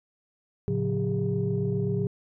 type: tone cluster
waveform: sine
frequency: 111.3 / 139 / 180.1 / 404.1 Hz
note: A2 / C#3 / F#3 / G#4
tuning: +20 / +5 / -46 / -47 cents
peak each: -29 dBFS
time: 0.68-2.07 s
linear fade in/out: 0 ms
effects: tanh soft clip ceiling -16 dBFS